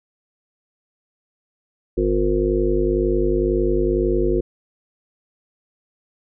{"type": "harmonic tone", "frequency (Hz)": 51, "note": "G#1", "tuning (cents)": -31, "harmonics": [1, 3, 5, 7, 9, 10], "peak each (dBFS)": [-22, -30, -27, -19, -24, -29], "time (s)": [1.97, 4.41], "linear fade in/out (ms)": 10, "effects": []}